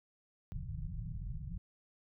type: low-pass noise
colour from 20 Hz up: pink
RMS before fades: -41 dBFS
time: 0.52-1.58 s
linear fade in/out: 0 ms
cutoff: 180 Hz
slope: 96 dB/octave
effects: none